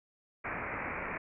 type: low-pass noise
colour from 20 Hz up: white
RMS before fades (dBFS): -38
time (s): 0.44-1.18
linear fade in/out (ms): 10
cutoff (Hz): 2400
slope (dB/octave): 96
effects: none